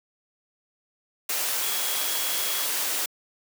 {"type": "tone in noise", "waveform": "sine", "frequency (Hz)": 3322, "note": "G#7", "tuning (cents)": 0, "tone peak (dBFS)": -35, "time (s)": [1.62, 2.66], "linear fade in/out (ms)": 5, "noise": "white", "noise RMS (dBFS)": -27, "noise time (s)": [1.29, 3.06], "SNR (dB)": -11, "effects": ["high-pass 400 Hz 12 dB/octave"]}